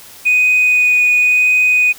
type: tone with vibrato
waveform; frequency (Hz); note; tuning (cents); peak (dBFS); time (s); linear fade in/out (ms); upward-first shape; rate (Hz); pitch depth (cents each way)
sine; 2485; D#7; -3; -7; 0.25-1.93; 20; sine; 0.94; 9
effects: tanh soft clip ceiling -6 dBFS + white hiss -38 dBFS RMS until 1.98 s